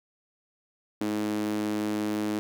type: tone with high-pass filter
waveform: sawtooth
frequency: 105.7 Hz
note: G#2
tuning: 31 cents sharp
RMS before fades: -29 dBFS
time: 1.01-2.39 s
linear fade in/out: 0 ms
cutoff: 270 Hz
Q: 6.7
effects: none